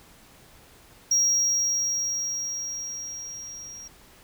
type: tone with level ramp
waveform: triangle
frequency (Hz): 5640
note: F8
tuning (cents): +16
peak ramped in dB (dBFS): -16 to -38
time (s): 1.11-3.88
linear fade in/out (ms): 5
effects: tanh soft clip ceiling -12 dBFS + pink hiss -53 dBFS RMS until 4.23 s